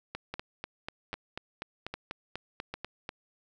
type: two click trains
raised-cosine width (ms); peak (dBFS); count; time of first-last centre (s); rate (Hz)
0.3; -20 / -20; 13 / 4; 0.15-3.091 / 0.34-2.74; 4.08 / 1.25
effects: none